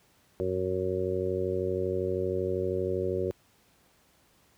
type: harmonic tone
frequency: 92.7 Hz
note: F#2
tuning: 4 cents sharp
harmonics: 1 / 2 / 3 / 4 / 5 / 6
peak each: -35 / -39 / -41 / -30 / -33 / -35 dBFS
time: 0.4-3.31 s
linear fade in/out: 0 ms
effects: pink hiss -64 dBFS RMS until 4.57 s + high-pass 60 Hz 12 dB/octave